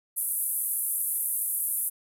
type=band-pass noise; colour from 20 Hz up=pink; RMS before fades=-29 dBFS; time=0.16-1.9 s; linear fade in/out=20 ms; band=10000 to 13000 Hz; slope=48 dB/octave; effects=none